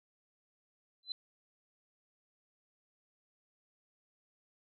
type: tone with exponential growth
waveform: sine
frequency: 4048 Hz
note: B7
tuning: 42 cents sharp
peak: -31 dBFS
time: 1.03-1.12 s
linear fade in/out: 2 ms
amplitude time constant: 18 ms
effects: none